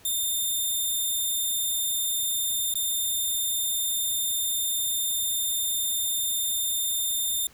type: tone with dropouts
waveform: 5% pulse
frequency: 3615 Hz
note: A7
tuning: 46 cents sharp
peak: -17 dBFS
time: 0.05-7.47 s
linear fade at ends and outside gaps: 2 ms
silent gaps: 2.74-2.754 s
effects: pink hiss -54 dBFS RMS until 7.53 s